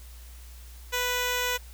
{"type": "tone with notch filter", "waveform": "5% pulse", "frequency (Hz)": 493.9, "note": "B4", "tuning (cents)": 0, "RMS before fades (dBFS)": -28, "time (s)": [0.92, 1.58], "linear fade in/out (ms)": 20, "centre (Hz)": 4700, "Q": 1.8, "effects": ["added 60 Hz sine -43 dBFS peak until 1.73 s", "white hiss -53 dBFS RMS until 1.73 s"]}